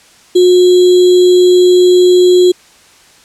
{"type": "tone with sample-and-hold", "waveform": "sine", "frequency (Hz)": 361.3, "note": "F#4", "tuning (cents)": -41, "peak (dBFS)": -3, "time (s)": [0.35, 2.52], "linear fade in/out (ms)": 10, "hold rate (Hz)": 3675, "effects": ["white hiss -43 dBFS RMS until 3.24 s", "low-pass 8000 Hz 12 dB/octave"]}